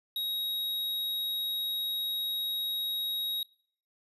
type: tone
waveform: square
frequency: 3795 Hz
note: A#7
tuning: 30 cents sharp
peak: -31 dBFS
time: 0.16-3.43 s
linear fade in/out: 2 ms
effects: noise-tail reverb RT60 0.5 s tail -20 dB re dry + resampled to 32000 Hz